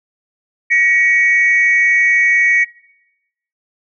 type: tone pair together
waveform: sine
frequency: 1907 / 2239 Hz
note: A#6 / C#7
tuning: +39 / +17 cents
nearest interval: minor third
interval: 278 cents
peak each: -11 dBFS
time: 0.7-2.65 s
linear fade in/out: 20 ms
effects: noise-tail reverb RT60 0.9 s tail -22 dB re dry + tanh soft clip ceiling -3 dBFS